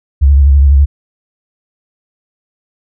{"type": "tone with vibrato", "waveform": "sine", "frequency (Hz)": 69.8, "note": "C#2", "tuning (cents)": 13, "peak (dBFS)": -3, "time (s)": [0.21, 0.86], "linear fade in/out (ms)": 20, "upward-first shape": "sine", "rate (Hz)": 12, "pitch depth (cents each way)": 71, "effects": []}